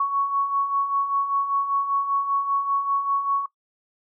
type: beating tone pair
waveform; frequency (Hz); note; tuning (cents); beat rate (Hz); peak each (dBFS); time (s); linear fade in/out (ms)
sine; 1108.7 / 1113.8; C#6 / C#6; 0 / +8; 5.1; -29 / -21; 0-3.46; 5
effects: noise-tail reverb RT60 0.1 s tail -19 dB re dry